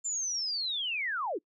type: linear sweep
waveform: sine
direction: down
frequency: 7270 to 261.6 Hz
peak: -30 dBFS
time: 0.04-1.39 s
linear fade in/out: 20 ms
effects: noise-tail reverb RT60 0.1 s tail -24 dB re dry